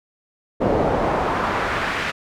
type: noise with band-pass filter sweep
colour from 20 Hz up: brown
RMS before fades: -21 dBFS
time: 0.6-2.12 s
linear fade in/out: 20 ms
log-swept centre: 500 to 2200 Hz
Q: 1.3
effects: none